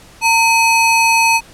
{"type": "ring-modulated tone", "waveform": "square", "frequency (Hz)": 1722, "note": "A6", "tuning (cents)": -38, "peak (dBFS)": -7, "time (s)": [0.21, 1.41], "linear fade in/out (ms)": 50, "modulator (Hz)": 810, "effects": ["pink hiss -42 dBFS RMS until 1.53 s", "low-pass 11000 Hz 12 dB/octave"]}